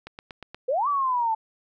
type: click train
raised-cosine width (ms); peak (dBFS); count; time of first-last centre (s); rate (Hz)
0.3; -22; 5; 0.07-0.546; 8.41
type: exponential two-way sweep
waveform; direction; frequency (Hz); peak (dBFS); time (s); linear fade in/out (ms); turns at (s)
sine; up then down; 480 to 1174.7 to 871; -21; 0.68-1.35; 10; 0.88
effects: none